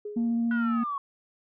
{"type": "tone with exponential decay", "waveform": "sine", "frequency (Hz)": 416.6, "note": "G#4", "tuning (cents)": 5, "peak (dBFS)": -31, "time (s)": [0.05, 0.61], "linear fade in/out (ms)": 5, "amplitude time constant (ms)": 120}
{"type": "tone with vibrato", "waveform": "sine", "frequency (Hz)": 232.8, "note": "A#3", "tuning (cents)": -2, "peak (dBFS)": -22, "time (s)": [0.16, 0.84], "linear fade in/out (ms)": 10, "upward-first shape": "sine", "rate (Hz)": 14, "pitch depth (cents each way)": 8}
{"type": "linear sweep", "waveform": "sine", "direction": "down", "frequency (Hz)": [1480, 1097], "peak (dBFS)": -28, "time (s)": [0.51, 0.98], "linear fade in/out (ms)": 2}
{"effects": ["tanh soft clip ceiling -20 dBFS"]}